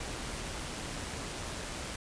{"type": "noise with amplitude modulation", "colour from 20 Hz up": "pink", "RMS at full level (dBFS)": -38, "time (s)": [0, 1.96], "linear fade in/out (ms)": 5, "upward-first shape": "sine", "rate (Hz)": 118, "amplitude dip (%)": 25, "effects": ["resampled to 22050 Hz"]}